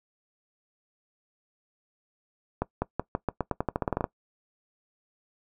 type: accelerating click train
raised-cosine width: 1 ms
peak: -12 dBFS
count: 16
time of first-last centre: 2.62-4.042 s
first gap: 200 ms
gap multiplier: 0.88
effects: noise-tail reverb RT60 0.1 s tail -20 dB re dry